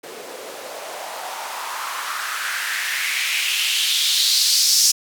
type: noise with band-pass filter sweep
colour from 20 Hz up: blue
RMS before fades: -22 dBFS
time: 0.03-4.92 s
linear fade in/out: 10 ms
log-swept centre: 390 to 5700 Hz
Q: 3.1
effects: none